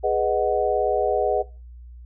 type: chord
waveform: sine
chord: G# minor seventh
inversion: none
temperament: equal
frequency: 415.3 / 493.9 / 622.3 / 740 Hz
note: G#4 / B4 / D#5 / F#5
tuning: 0 / 0 / 0 / 0 cents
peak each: -24 dBFS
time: 0.03-1.43 s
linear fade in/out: 20 ms
effects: noise-tail reverb RT60 0.3 s tail -20 dB re dry + added 60 Hz sine -39 dBFS peak until 2.05 s

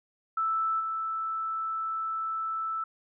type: tone with level steps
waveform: sine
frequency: 1318.5 Hz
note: E6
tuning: in tune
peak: -25 / -29 dBFS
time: 0.37-2.84 s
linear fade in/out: 5 ms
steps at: 0.79 s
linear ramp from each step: 20 ms
effects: none

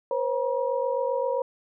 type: tone cluster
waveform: sine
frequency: 487.4 / 535 / 956 Hz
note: B4 / C5 / A#5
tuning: -23 / +38 / +43 cents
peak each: -28 / -26 / -31 dBFS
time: 0.11-1.42 s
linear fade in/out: 2 ms
effects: none

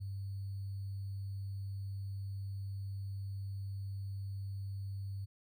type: tone with sample-and-hold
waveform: sine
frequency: 98 Hz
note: G2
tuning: in tune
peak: -38 dBFS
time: 0-5.26 s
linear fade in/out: 20 ms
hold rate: 4410 Hz
effects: none

